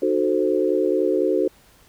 sine chord, D# diminished seventh, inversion none, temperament equal with one note detuned, 305.8 / 370 / 440 / 523.3 Hz, D#4 / F#4 / A4 / C5, -30 / 0 / 0 / 0 cents, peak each -24 / -21 / -23 / -24 dBFS, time 0.02-1.48 s, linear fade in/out 5 ms, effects pink hiss -54 dBFS RMS until 1.88 s

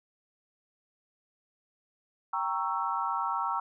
sine chord, G diminished seventh, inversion none, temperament equal with one note detuned, 784 / 932.3 / 1108.7 / 1326.9 Hz, G5 / Bb5 / Db6 / Fb6, 0 / 0 / 0 / +11 cents, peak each -36 / -32 / -34 / -33 dBFS, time 2.33-3.6 s, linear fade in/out 5 ms, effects none

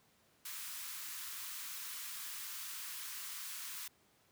white high-pass noise, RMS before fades -45 dBFS, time 0.45-3.88 s, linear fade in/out 5 ms, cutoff 1000 Hz, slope 48 dB/octave, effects pink hiss -70 dBFS RMS until 4.31 s + high-pass 100 Hz 12 dB/octave

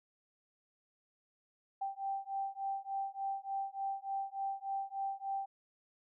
sine beating tone pair, 782 / 785.4 Hz, G5 / G5, -4 / +3 cents, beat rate 3.4 Hz, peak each -39 / -39 dBFS, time 1.81-5.46 s, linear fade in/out 10 ms, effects none

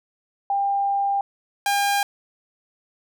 sine / sawtooth tone pair in turn, 797 / 805.3 Hz, G5 / G5, +28 / +46 cents, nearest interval unison, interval 18 cents, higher second, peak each -19 / -15 dBFS, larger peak second, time 0.5-1.21 / 1.66-2.03 s, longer first, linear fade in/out 2 ms, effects none

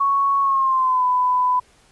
sine tone with pitch glide, 1109 to 999.5 Hz, C#6 to B5, 0 to +20 cents, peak -15 dBFS, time 0-1.6 s, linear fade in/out 10 ms, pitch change -180 cents, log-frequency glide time 0.41-1.05 s, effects pink hiss -55 dBFS RMS until 1.91 s + resampled to 24000 Hz

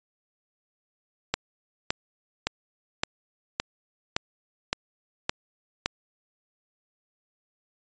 click train, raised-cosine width 0.2 ms, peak -6 dBFS, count 9, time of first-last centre 1.34-5.86 s, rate 1.77 Hz, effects resampled to 16000 Hz

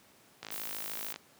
click train, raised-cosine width 0.2 ms, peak -23 dBFS, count 40, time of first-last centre 0.43-1.16 s, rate 53.4 Hz
violet noise, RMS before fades -40 dBFS, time 0.51-1.13 s, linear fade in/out 5 ms
effects pink hiss -61 dBFS RMS until 1.39 s + high-pass 150 Hz 12 dB/octave

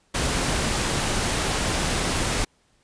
pink noise, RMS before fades -24 dBFS, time 0.14-2.45 s, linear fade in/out 10 ms, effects pink hiss -64 dBFS RMS until 2.83 s + resampled to 22050 Hz

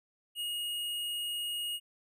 square tone, 2872 Hz, F7, 48 cents sharp, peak -34 dBFS, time 0.35-1.8 s, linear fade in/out 50 ms, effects none

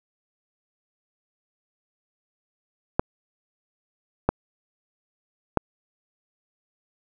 clicks, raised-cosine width 1 ms, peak -4 dBFS, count 3, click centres 2.995 / 4.29 / 5.573 s, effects none

